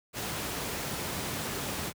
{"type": "noise", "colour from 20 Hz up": "pink", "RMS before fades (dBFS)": -34, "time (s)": [0.13, 1.93], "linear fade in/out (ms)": 50, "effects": ["high-pass 80 Hz 12 dB/octave"]}